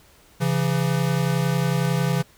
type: tone pair together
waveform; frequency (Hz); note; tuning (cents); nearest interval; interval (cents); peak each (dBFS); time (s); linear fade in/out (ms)
square; 136.79 / 167.8; C#3 / E3; -23 / +31; major third; 354; -23; 0.4-2.23; 20
effects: pink hiss -54 dBFS RMS until 2.37 s